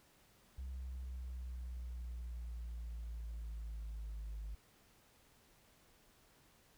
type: exponential sweep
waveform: sine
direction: down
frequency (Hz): 65.41 to 52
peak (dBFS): -40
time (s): 0.58-4.55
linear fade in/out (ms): 5
effects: tanh soft clip ceiling -40 dBFS + pink hiss -68 dBFS RMS until 6.77 s